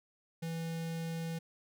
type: tone with notch filter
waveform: square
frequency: 164.81 Hz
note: E3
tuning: in tune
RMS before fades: -38 dBFS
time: 0.42-1.39 s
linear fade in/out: 10 ms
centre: 1100 Hz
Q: 2
effects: none